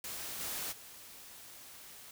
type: noise with level steps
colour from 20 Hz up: white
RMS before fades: -42 / -39 / -52 dBFS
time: 0.04-2.11 s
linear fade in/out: 2 ms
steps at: 0.39 / 0.71 s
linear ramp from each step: 20 ms
effects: none